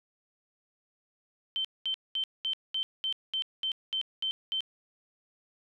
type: tone bursts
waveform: sine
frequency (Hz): 3100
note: G7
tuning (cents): -20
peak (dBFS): -28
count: 11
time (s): 1.56-4.606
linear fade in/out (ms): 0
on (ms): 86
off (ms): 210
effects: none